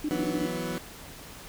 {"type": "tone bursts", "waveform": "sine", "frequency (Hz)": 300.6, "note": "D4", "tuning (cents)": 40, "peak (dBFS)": -26, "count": 6, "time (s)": [0.04, 0.46], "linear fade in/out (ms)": 5, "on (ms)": 50, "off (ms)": 24}
{"type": "chord", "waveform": "20% pulse", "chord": "E suspended second", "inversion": "none", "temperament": "equal", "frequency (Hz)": [164.81, 185, 246.9], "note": ["E3", "F#3", "B3"], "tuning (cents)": [0, 0, 0], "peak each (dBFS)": -30, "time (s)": [0.11, 0.78], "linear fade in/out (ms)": 0}
{"effects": ["pink hiss -45 dBFS RMS until 1.48 s"]}